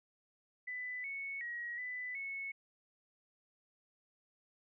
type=tone with pitch steps; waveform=sine; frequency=1996 / 2211 / 1901 / 1995 / 2201 Hz; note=B6 / C#7 / A#6 / B6 / C#7; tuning=+18 / -5 / +33 / +17 / -13 cents; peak=-39 dBFS; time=0.67-2.52 s; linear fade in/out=10 ms; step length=370 ms; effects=none